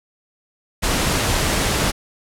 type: noise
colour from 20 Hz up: pink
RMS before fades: -19 dBFS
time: 0.82-1.92 s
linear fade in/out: 20 ms
effects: low-pass 11000 Hz 12 dB/octave